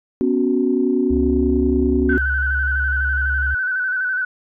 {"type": "chord", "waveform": "sine", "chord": "B suspended second", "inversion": "none", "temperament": "equal", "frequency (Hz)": [246.9, 277.2, 370], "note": ["B3", "C#4", "F#4"], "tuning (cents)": [0, 0, 0], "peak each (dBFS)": -19, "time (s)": [0.21, 2.18], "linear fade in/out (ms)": 0}
{"type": "tone", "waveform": "sine", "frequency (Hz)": 69.3, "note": "C#2", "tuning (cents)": 0, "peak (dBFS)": -20, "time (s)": [1.1, 3.55], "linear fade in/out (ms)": 10}
{"type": "tone with vibrato", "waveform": "sine", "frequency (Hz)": 1508, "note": "F#6", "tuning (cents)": 32, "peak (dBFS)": -18, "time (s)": [2.09, 4.25], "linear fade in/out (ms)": 5, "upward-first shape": "square", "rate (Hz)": 12, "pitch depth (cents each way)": 36}
{"effects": ["tanh soft clip ceiling -4 dBFS"]}